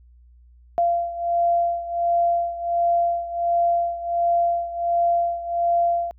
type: beating tone pair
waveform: sine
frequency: 688 / 689.4 Hz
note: F5 / F5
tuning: -26 / -23 cents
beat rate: 1.4 Hz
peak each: -20 / -24 dBFS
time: 0.78-6.11 s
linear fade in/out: 0 ms
effects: added 60 Hz sine -48 dBFS peak until 6.18 s